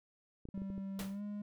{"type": "clicks", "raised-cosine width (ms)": 3, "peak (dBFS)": -34, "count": 6, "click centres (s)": [0.454, 0.488, 0.577, 0.619, 0.702, 0.779]}
{"type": "tone with pitch glide", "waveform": "triangle", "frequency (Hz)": [194.6, 206.2], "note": ["G3", "G#3"], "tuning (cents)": [-12, -12], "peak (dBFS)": -37, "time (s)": [0.54, 1.42], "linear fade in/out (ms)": 5, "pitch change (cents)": 100, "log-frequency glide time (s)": [1.09, 1.22]}
{"type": "noise with exponential decay", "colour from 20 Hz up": "pink", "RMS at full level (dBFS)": -40, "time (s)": [0.99, 1.21], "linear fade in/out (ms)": 2, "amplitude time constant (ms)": 47}
{"effects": []}